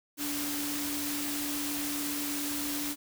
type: tone in noise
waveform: sine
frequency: 290.2 Hz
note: D4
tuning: 21 cents flat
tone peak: -35 dBFS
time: 0.17-2.96 s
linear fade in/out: 50 ms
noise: white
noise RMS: -35 dBFS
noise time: 0.17-2.96 s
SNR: -3 dB
effects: none